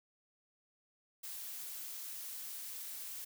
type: noise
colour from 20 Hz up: blue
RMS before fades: -45 dBFS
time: 1.23-3.25 s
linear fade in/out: 10 ms
effects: none